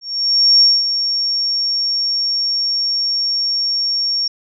sine tone with ADSR envelope, 5520 Hz, F8, 21 cents flat, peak -6 dBFS, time 0.01-4.28 s, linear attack 600 ms, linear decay 220 ms, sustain -9 dB, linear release 5 ms, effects none

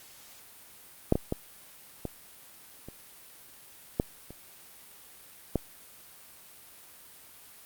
clicks, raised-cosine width 2 ms, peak -7 / -13 / -15 / -19 / -28 / -11 / -30 / -12 dBFS, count 8, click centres 1.124 / 1.155 / 1.324 / 2.053 / 2.886 / 3.999 / 4.306 / 5.557 s, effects white hiss -52 dBFS RMS until 7.65 s + Opus 48 kbps

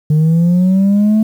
sine linear sweep, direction up, 150.1 to 220 Hz, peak -5 dBFS, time 0.1-1.23 s, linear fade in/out 5 ms, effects tanh soft clip ceiling -7 dBFS + 7-bit

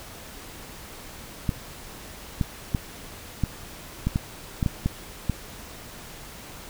clicks, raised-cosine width 5 ms, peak -10 dBFS, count 10, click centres 1.492 / 2.412 / 2.748 / 3.437 / 4.07 / 4.159 / 4.628 / 4.662 / 4.86 / 5.297 s, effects pink hiss -42 dBFS RMS until 6.69 s

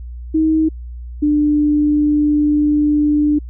sine tone pair in turn, 315.9 / 296.9 Hz, D#4 / D4, +26 / +19 cents, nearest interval minor second, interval 107 cents, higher first, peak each -11 dBFS, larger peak neither, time 0.34-0.69 / 1.22-3.39 s, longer second, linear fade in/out 10 ms, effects added 60 Hz sine -27 dBFS peak until 3.49 s

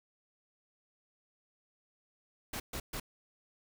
pink noise bursts, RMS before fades -39 dBFS, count 3, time 2.53-3 s, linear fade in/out 5 ms, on 70 ms, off 130 ms, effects none

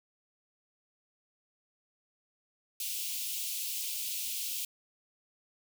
white high-pass noise, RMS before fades -36 dBFS, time 2.8-4.65 s, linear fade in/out 2 ms, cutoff 2500 Hz, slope 48 dB/octave, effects none

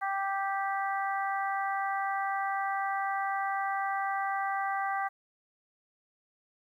harmonic tone, 392 Hz, G4, in tune, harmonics 2 / 3 / 4 / 5, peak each -31 / -35 / -37 / -39 dBFS, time 0.01-5.09 s, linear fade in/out 20 ms, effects 11-bit

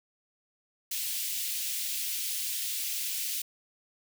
white high-pass noise, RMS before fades -33 dBFS, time 0.91-3.42 s, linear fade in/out 5 ms, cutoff 2400 Hz, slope 24 dB/octave, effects none

